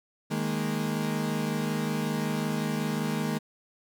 35% pulse chord, D# suspended fourth, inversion none, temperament equal, 155.56 / 207.7 / 233.1 Hz, D#3 / G#3 / A#3, 0 / 0 / 0 cents, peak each -30 dBFS, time 0.3-3.39 s, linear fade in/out 20 ms, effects none

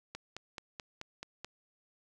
click train, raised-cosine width 0.2 ms, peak -24 dBFS, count 7, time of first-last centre 0.15-1.446 s, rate 4.63 Hz, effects none

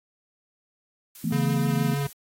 blue noise, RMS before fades -44 dBFS, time 1.15-2.13 s, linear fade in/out 2 ms
sine chord, E suspended fourth, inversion none, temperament equal with one note detuned, 164.81 / 220.8 / 246.9 Hz, E3 / A3 / B3, 0 / +6 / 0 cents, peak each -27 / -27 / -30 dBFS, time 1.24-1.94 s, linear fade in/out 5 ms
square tone with vibrato, 140.9 Hz, C#3, 29 cents sharp, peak -25 dBFS, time 1.32-2.07 s, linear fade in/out 5 ms, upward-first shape sine, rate 6.4 Hz, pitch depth 13 cents each way
effects AAC 48 kbps

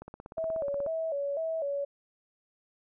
click train, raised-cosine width 1 ms, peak -29 dBFS, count 15, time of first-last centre 0.02-0.863 s, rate 16.6 Hz
sine tone with vibrato, 605 Hz, D#5, 49 cents flat, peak -29 dBFS, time 0.37-1.85 s, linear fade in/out 10 ms, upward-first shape square, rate 2 Hz, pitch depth 120 cents each way
effects none

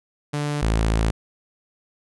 sawtooth tone pair in turn, 146.83 / 55 Hz, D3 / A1, 0 / 0 cents, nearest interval octave + perfect fourth, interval 1700 cents, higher first, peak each -19 / -14 dBFS, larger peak second, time 0.33-0.62 / 0.62-1.11 s, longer second, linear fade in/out 10 ms, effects resampled to 24000 Hz

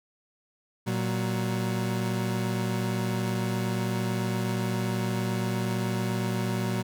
30% pulse tone pair together, 117.55 / 186.6 Hz, A#2 / F#3, +15 / +15 cents, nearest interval minor sixth, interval 800 cents, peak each -26 / -27 dBFS, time 0.86-6.83 s, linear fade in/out 20 ms, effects none

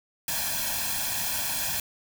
white noise with comb filter, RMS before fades -29 dBFS, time 0.28-1.8 s, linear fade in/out 2 ms, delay 1.2 ms, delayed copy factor +0.9, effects none

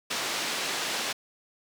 white band-pass noise, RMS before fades -31 dBFS, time 0.1-1.13 s, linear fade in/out 10 ms, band 220 to 5000 Hz, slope 12 dB/octave, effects none

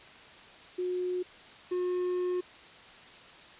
sine / triangle tone pair in turn, 362 / 360.5 Hz, F#4 / F#4, -38 / -45 cents, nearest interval unison, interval 7 cents, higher first, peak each -29 / -26 dBFS, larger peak second, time 0.78-1.23 / 1.71-2.41 s, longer second, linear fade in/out 10 ms, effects white hiss -51 dBFS RMS until 3.59 s + resampled to 8000 Hz

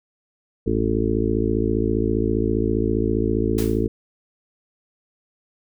harmonic tone, 55 Hz, A1, in tune, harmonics 1 / 2 / 4 / 5 / 6 / 7 / 8, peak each -26 / -26 / -26 / -26 / -26 / -26 / -26 dBFS, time 0.66-3.88 s, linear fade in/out 10 ms
white noise with exponential decay, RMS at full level -29 dBFS, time 3.58-3.87 s, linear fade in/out 5 ms, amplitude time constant 63 ms
effects none

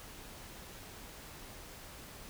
silence, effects pink hiss -50 dBFS RMS until 2.29 s

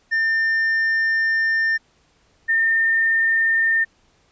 triangle / sine tone pair in turn, 1800 / 1811.5 Hz, A6 / A6, +39 / +50 cents, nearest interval unison, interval 11 cents, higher second, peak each -15 dBFS, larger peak neither, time 0.11-1.78 / 2.48-3.85 s, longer first, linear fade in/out 20 ms, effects pink hiss -60 dBFS RMS until 4.31 s + resampled to 16000 Hz

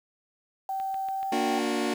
sine tone with pitch glide, 773 to 779.3 Hz, G5 to G5, -24 to -10 cents, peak -28 dBFS, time 0.69-1.59 s, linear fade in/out 2 ms, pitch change +14 cents, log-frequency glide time 1.1-1.43 s
click train, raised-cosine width 0.3 ms, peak -29 dBFS, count 7, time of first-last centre 0.8-1.66 s, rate 6.98 Hz
sawtooth chord, Bb augmented, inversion none, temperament just, 233.1 / 291.4 / 364.2 Hz, Bb3 / D4 / F#4, 0 / -13 / -27 cents, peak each -26 dBFS, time 1.32-1.94 s, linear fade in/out 5 ms
effects low-pass 9000 Hz 12 dB/octave + 8-bit

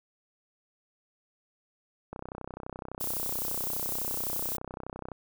click train, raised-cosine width 1 ms, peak -24 dBFS, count 96, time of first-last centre 2.13-5.117 s, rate 31.8 Hz
violet noise, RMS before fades -33 dBFS, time 3-4.57 s, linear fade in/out 10 ms
effects none

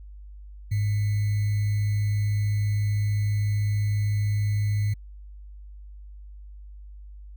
sine tone with sample-and-hold, 103.83 Hz, G#2, in tune, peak -21 dBFS, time 0.71-4.94 s, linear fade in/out 10 ms, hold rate 2100 Hz, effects added 50 Hz sine -40 dBFS peak until 7.36 s

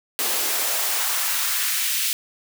white noise with high-pass filter sweep, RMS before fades -23 dBFS, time 0.19-2.13 s, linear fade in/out 0 ms, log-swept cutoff 300 to 2700 Hz, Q 1.2, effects none

